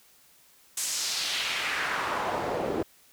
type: noise with band-pass filter sweep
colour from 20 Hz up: pink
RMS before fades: -30 dBFS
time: 0.77-2.83 s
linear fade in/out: 5 ms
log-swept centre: 8300 to 370 Hz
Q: 1.6
effects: white hiss -59 dBFS RMS until 3.12 s